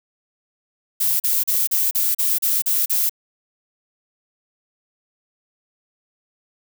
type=noise bursts; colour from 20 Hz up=violet; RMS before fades=-19 dBFS; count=9; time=1-3.096 s; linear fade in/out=10 ms; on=200 ms; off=37 ms; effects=none